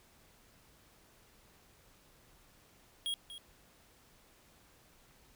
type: tone with echo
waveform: square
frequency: 3283 Hz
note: G#7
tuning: 21 cents flat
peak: -34 dBFS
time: 3.06-3.14 s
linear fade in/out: 0 ms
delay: 240 ms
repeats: 1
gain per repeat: -12 dB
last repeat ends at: 3.38 s
effects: pink hiss -64 dBFS RMS until 5.35 s